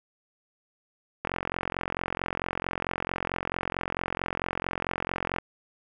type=click train; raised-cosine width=0.5 ms; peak=-13 dBFS; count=185; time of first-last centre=1.25-5.385 s; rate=44.5 Hz; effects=none

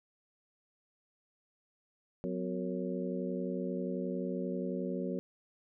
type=harmonic tone with a mistuned harmonic; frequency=92 Hz; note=F#2; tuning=9 cents flat; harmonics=2 / 3 / 4 / 5 / 6; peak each=-37 / -39 / -40 / -41 / -42 dBFS; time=2.24-5.19 s; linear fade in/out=0 ms; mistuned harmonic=3; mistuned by=-140 cents; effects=none

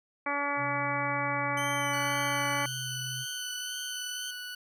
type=harmonic tone; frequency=285.3 Hz; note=C#4; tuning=50 cents sharp; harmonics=1 / 2 / 3 / 4 / 5 / 6 / 7 / 8; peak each=-39 / -37 / -35 / -34 / -38 / -40 / -36 / -36 dBFS; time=0.26-2.66 s; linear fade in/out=5 ms
type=tone with pitch glide; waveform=sine; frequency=130 to 128.8 Hz; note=C3 to C3; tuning=-11 to -27 cents; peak=-38 dBFS; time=0.56-3.26 s; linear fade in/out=50 ms; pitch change=-16 cents; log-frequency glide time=1.31-1.38 s
type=tone with vibrato; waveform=20% pulse; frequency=3054 Hz; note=G7; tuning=46 cents flat; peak=-31 dBFS; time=1.57-4.31 s; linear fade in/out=5 ms; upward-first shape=sine; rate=1.9 Hz; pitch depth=32 cents each way
type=tone; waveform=20% pulse; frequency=1480 Hz; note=F#6; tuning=in tune; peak=-33 dBFS; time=1.93-4.55 s; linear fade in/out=5 ms
effects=none

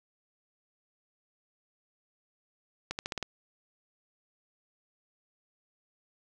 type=accelerating click train; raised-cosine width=0.2 ms; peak=-16 dBFS; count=6; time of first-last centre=2.91-3.227 s; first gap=79 ms; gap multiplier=0.89; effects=none

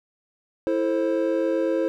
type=chord; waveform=triangle; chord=A minor; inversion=second; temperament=just; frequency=330 / 440 / 528 Hz; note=E4 / A4 / C5; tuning=+2 / 0 / +16 cents; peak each=-22 / -26 / -22 dBFS; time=0.67-1.88 s; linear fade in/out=0 ms; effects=none

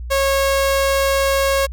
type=tone; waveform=sawtooth; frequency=547 Hz; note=C#5; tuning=23 cents flat; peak=-11 dBFS; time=0.1-1.67 s; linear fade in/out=20 ms; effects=added 60 Hz sine -26 dBFS peak until 1.72 s

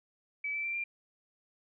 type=tone with pitch steps; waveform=sine; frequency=2294 / 2323 / 2353 / 2383 Hz; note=D7 / D7 / D7 / D7; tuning=-41 / -20 / +3 / +25 cents; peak=-32 dBFS; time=0.44-0.84 s; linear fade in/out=5 ms; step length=100 ms; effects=none

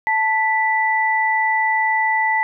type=tone pair together; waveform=sine; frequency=880 / 1975.5 Hz; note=A5 / B6; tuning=0 / 0 cents; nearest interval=octave + major second; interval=1400 cents; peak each=-18 dBFS; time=0.07-2.43 s; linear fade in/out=0 ms; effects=none

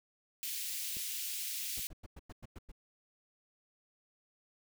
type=high-pass noise; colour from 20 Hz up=white; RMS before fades=-39 dBFS; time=0.43-1.87 s; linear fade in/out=0 ms; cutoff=2300 Hz; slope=24 dB/octave
type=click; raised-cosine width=3 ms; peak=-37 dBFS; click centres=0.969 s
type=noise bursts; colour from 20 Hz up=brown; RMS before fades=-47 dBFS; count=8; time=1.77-2.718 s; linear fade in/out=5 ms; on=31 ms; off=100 ms
effects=none

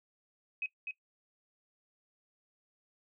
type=tone with echo; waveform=sine; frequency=2537 Hz; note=D#7; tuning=33 cents sharp; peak=-32 dBFS; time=0.62-0.66 s; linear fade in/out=2 ms; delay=250 ms; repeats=1; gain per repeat=-4 dB; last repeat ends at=0.91 s; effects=noise-tail reverb RT60 0.1 s tail -18 dB re dry

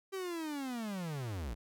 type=linear sweep; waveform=45% pulse; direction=down; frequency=392 to 49.16 Hz; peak=-37 dBFS; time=0.12-1.55 s; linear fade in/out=20 ms; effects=none

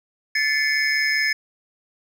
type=tone cluster; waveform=triangle; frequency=1745 / 2076 / 2221 / 5150 Hz; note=A6 / C7 / C#7 / E8; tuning=-15 / -14 / +3 / -41 cents; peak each=-20 / -24 / -23 / -25 dBFS; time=0.35-1.33 s; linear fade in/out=5 ms; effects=none

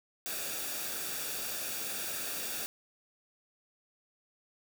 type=noise with comb filter; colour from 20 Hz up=white; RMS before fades=-37 dBFS; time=0.26-2.66 s; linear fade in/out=0 ms; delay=0.97 ms; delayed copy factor=-0.55; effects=none

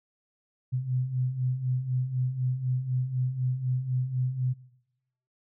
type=beating tone pair; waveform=sine; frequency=124.7 / 128.7 Hz; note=B2 / C3; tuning=+17 / -28 cents; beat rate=4 Hz; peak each=-32 / -27 dBFS; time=0.72-4.54 s; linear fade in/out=20 ms; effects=noise-tail reverb RT60 0.9 s tail -21 dB re dry

